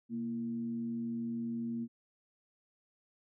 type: tone with frequency modulation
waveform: sine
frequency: 233.1 Hz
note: A#3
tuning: in tune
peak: -34 dBFS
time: 0.09-1.88 s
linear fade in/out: 50 ms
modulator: 100 Hz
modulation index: 0.35
effects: none

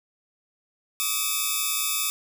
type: tone cluster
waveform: 5% pulse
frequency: 1155 / 1260 / 2577 / 3570 Hz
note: D6 / D#6 / E7 / A7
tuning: -29 / +21 / -40 / +24 cents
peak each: -20 dBFS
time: 1-2.1 s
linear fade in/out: 0 ms
effects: none

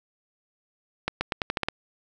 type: accelerating click train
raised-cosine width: 0.3 ms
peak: -9 dBFS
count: 8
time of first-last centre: 1.08-1.685 s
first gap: 130 ms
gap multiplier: 0.86
effects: none

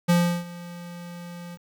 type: tone with ADSR envelope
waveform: square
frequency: 173.8 Hz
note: F3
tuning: 8 cents flat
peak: -16 dBFS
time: 0.08-1.58 s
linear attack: 17 ms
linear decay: 340 ms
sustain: -20 dB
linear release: 46 ms
effects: 9-bit

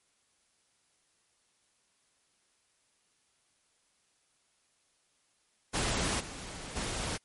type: noise with level steps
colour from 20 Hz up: pink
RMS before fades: -31 / -43 / -35 dBFS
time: 5.73-7.18 s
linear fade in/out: 20 ms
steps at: 6.19 / 6.75 s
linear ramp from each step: 20 ms
effects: white hiss -72 dBFS RMS until 7.24 s + MP3 48 kbps

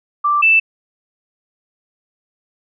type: tone pair in turn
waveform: sine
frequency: 1174.7 / 2648 Hz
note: D6 / E7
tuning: 0 / +7 cents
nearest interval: octave + major second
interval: 1407 cents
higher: second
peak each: -12 / -8 dBFS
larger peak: second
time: 0.24-0.42 / 0.42-0.6 s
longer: neither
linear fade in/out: 10 ms
effects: none

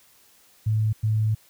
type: tone bursts at uneven times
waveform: sine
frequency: 108.7 Hz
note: A2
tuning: 21 cents flat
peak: -19 dBFS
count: 2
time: 0.66-0.93 / 1.03-1.35 s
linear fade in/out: 10 ms
effects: white hiss -57 dBFS RMS until 1.49 s

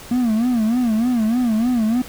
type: tone with vibrato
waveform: triangle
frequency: 233.1 Hz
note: A#3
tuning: in tune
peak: -13 dBFS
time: 0.11-2.02 s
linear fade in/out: 5 ms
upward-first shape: sine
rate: 3.3 Hz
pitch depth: 140 cents each way
effects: pink hiss -38 dBFS RMS until 2.08 s

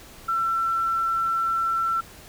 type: tone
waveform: sine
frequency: 1345 Hz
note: E6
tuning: 34 cents sharp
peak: -21 dBFS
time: 0.28-2.01 s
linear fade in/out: 10 ms
effects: pink hiss -46 dBFS RMS until 2.28 s

